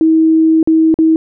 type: tone with dropouts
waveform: sine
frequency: 320.5 Hz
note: E4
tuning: 49 cents flat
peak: -6 dBFS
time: 0.01-1.16 s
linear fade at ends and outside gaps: 1 ms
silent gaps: 0.629-0.674 / 0.942-0.988 s
effects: none